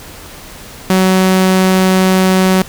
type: tone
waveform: sawtooth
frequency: 187.4 Hz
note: F#3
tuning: 22 cents sharp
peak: -4 dBFS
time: 0.9-2.62 s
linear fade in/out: 0 ms
effects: pink hiss -33 dBFS RMS until 2.68 s